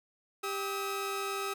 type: tone pair together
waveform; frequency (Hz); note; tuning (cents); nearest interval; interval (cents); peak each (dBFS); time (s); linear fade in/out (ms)
sawtooth; 394.1 / 1279; G4 / D#6; +9 / +47; octave + minor sixth; 2038; -32 / -32; 0.43-1.54; 10
effects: none